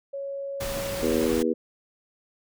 sine tone, 554.4 Hz, C#5, in tune, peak -30 dBFS, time 0.13-1.27 s, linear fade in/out 10 ms
pink noise, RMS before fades -33 dBFS, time 0.6-1.43 s, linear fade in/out 10 ms
harmonic tone, 80.6 Hz, E2, 38 cents flat, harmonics 3 / 4 / 5 / 6, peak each -27 / -27 / -27 / -27 dBFS, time 1.02-1.54 s, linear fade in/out 20 ms
effects none

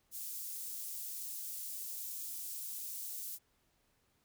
white high-pass noise, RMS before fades -43 dBFS, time 0.11-3.39 s, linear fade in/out 50 ms, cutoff 7300 Hz, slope 12 dB/octave, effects pink hiss -75 dBFS RMS until 4.24 s

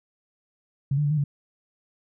sine tone with pitch steps, 137.7 / 148.3 / 144.8 / 153.5 / 142.7 Hz, C#3 / D3 / D3 / D#3 / D3, -11 / +17 / -24 / -23 / -49 cents, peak -20 dBFS, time 0.91-1.24 s, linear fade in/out 5 ms, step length 66 ms, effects none

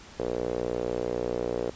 sawtooth tone with band-pass filter, 60.2 Hz, B1, 44 cents flat, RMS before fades -30 dBFS, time 0.19-1.7 s, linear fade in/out 5 ms, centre 470 Hz, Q 3.9, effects pink hiss -48 dBFS RMS until 1.75 s + resampled to 16000 Hz

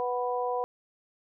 harmonic tone, 246.9 Hz, B3, in tune, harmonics 2 / 3 / 4, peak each -30 / -32 / -33 dBFS, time 0-0.64 s, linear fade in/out 0 ms, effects none

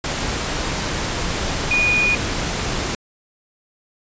sine tone in noise, 2458 Hz, D#7, 22 cents flat, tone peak -15 dBFS, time 1.71-2.15 s, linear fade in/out 2 ms, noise pink, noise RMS -23 dBFS, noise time 0.04-2.95 s, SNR +5 dB, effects resampled to 16000 Hz

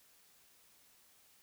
silence, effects white hiss -66 dBFS RMS until 1.42 s

